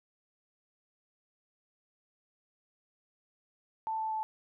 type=tone with pitch steps; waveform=sine; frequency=884 / 878.4 / 872.8 Hz; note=A5 / A5 / A5; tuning=+8 / -3 / -14 cents; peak=-31 dBFS; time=3.87-4.23 s; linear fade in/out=0 ms; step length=120 ms; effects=none